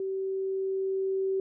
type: tone with level ramp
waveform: sine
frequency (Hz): 384.1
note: G4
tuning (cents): -35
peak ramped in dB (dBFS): -29 to -25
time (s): 0-1.4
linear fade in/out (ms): 2
effects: none